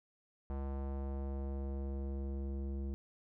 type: tone with low-pass filter sweep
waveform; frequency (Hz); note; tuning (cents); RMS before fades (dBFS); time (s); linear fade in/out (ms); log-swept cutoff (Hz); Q
square; 68.3; C#2; -25; -39; 0.5-2.94; 0; 920 to 340; 1.2
effects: none